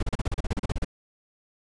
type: noise bursts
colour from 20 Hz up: brown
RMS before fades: -25 dBFS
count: 14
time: 0-0.847 s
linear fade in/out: 5 ms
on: 28 ms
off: 35 ms
effects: resampled to 22050 Hz